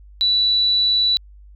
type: tone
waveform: sine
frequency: 3951 Hz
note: B7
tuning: in tune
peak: -14 dBFS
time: 0.21-1.17 s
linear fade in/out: 0 ms
effects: added 50 Hz sine -41 dBFS peak until 1.55 s